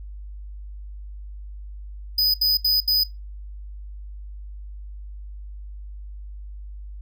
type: tone bursts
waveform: square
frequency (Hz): 4989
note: D#8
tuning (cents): +4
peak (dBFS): -17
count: 4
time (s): 2.18-3.036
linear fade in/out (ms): 5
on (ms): 160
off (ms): 72
effects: noise-tail reverb RT60 0.2 s tail -20 dB re dry + added 50 Hz sine -34 dBFS peak until 7.01 s